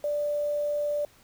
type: tone with quantisation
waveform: sine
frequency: 587.3 Hz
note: D5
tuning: in tune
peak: -25 dBFS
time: 0.04-1.05 s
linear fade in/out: 2 ms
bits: 8
effects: pink hiss -58 dBFS RMS until 1.23 s